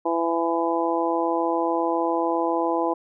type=harmonic tone; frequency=167.3 Hz; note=E3; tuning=26 cents sharp; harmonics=2 / 3 / 4 / 5 / 6; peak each=-25 / -27 / -28 / -27 / -28 dBFS; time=0.05-2.94 s; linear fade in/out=10 ms; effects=none